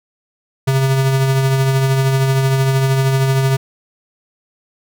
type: tone with tremolo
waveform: square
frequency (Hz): 134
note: C3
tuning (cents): +42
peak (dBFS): -11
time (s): 0.67-3.57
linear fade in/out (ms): 10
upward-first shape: triangle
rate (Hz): 13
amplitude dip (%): 40
effects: none